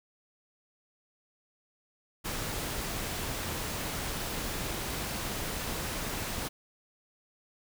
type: noise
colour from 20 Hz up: pink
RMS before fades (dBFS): -35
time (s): 2.24-6.49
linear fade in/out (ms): 20
effects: none